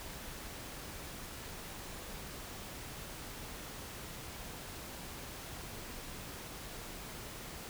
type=silence; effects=pink hiss -46 dBFS RMS until 7.69 s

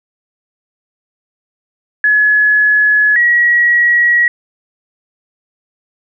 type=tone pair in turn; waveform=sine; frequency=1698 / 1913.2 Hz; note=G#6 / A#6; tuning=+38 / +44 cents; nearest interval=major second; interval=206 cents; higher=second; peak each=-7 dBFS; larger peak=neither; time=2.04-3.16 / 3.16-4.28 s; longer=neither; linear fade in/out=2 ms; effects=none

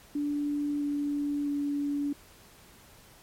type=tone with pitch steps; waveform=sine; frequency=291 / 289 / 287 Hz; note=D4 / D4 / D4; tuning=-16 / -28 / -40 cents; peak=-27 dBFS; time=0.15-2.13 s; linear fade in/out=5 ms; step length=660 ms; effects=pink hiss -55 dBFS RMS until 3.22 s + MP3 64 kbps

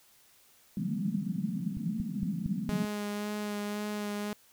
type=band-pass noise; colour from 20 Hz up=pink; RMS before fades=-33 dBFS; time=0.77-2.85 s; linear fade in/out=2 ms; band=170 to 220 Hz; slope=48 dB/octave
type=click train; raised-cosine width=5 ms; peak=-25 dBFS; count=5; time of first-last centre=1.77-2.692 s; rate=4.34 Hz
type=tone with vibrato; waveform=sawtooth; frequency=207.8 Hz; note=G#3; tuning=1 cent sharp; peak=-29 dBFS; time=2.69-4.33 s; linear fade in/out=2 ms; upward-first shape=sine; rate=1.9 Hz; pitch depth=15 cents each way
effects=white hiss -62 dBFS RMS until 4.52 s

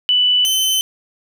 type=tone pair in turn; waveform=sine / sawtooth; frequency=2978 / 3058 Hz; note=F#7 / G7; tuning=+11 / -44 cents; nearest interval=unison; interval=45 cents; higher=second; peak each=-11 dBFS; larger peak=neither; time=0.09-0.45 / 0.45-0.81 s; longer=neither; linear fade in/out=0 ms; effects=none

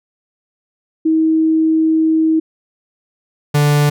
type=tone pair in turn; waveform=sine / 45% pulse; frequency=318.9 / 146.64 Hz; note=D#4 / D3; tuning=+43 / -2 cents; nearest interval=octave + minor second; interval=1345 cents; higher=first; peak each=-10 dBFS; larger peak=neither; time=1.05-2.4 / 3.54-3.9 s; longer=first; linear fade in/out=10 ms; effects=none

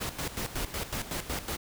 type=noise with tremolo; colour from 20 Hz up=pink; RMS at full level=-33 dBFS; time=0-1.57 s; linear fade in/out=20 ms; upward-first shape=square; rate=5.4 Hz; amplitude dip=70%; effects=none

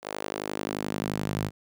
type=tone with high-pass filter sweep; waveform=sawtooth; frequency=51.5 Hz; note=G#1; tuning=14 cents flat; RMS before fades=-32 dBFS; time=0.02-1.51 s; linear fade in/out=50 ms; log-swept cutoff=550 to 120 Hz; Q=1.4; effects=none

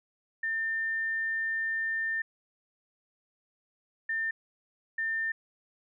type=tone bursts at uneven times; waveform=sine; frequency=1800 Hz; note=A6; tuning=39 cents sharp; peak=-28 dBFS; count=3; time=0.43-2.22 / 4.09-4.31 / 4.98-5.32 s; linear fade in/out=5 ms; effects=none

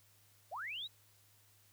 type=linear sweep; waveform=sine; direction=up; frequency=518 to 4000 Hz; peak=-40 dBFS; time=0.51-0.88 s; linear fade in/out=20 ms; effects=added 102 Hz sine -70 dBFS peak until 1.72 s + white hiss -68 dBFS RMS until 1.72 s

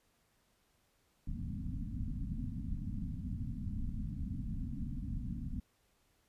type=low-pass noise; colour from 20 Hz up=pink; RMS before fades=-39 dBFS; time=1.27-5.6 s; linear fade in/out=5 ms; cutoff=270 Hz; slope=96 dB/octave; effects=pink hiss -74 dBFS RMS until 6.28 s + resampled to 32000 Hz

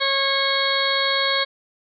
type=harmonic tone; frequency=547 Hz; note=C#5; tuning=23 cents flat; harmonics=1 / 2 / 3 / 4 / 6 / 7 / 8; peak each=-26 / -26 / -26 / -26 / -26 / -26 / -26 dBFS; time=0-1.45 s; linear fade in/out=20 ms; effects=none

